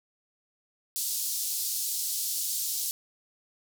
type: band-pass noise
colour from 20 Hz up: white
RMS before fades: -31 dBFS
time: 0.96-2.91 s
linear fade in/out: 0 ms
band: 4200 to 16000 Hz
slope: 24 dB/octave
effects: none